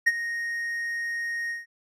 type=tone with ADSR envelope; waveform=triangle; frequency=1864.7 Hz; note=A#6; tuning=in tune; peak=-13 dBFS; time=0.06-1.66 s; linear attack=15 ms; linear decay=36 ms; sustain=-13 dB; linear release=160 ms; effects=resampled to 32000 Hz